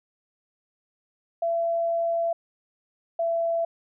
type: tone pair in turn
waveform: sine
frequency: 673 / 669.6 Hz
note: E5 / E5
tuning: +36 / +27 cents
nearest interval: unison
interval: 9 cents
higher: first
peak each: -22 dBFS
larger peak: neither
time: 1.42-2.33 / 3.19-3.65 s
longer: first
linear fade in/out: 5 ms
effects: none